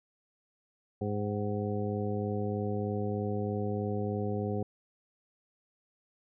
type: harmonic tone with a mistuned harmonic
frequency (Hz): 103.2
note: G#2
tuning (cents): -10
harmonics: 1 / 2 / 3 / 4 / 5 / 7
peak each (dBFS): -34 / -35 / -41 / -36 / -39 / -42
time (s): 1.01-4.63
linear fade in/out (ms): 5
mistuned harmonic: 7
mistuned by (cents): +54
effects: none